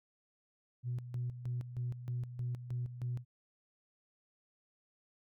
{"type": "tone with tremolo", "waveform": "sine", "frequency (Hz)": 122.6, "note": "B2", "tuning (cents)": -12, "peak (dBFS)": -33, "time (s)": [0.83, 3.25], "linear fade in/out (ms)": 50, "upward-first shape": "square", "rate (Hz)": 3.2, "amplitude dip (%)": 70, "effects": ["tanh soft clip ceiling -30 dBFS"]}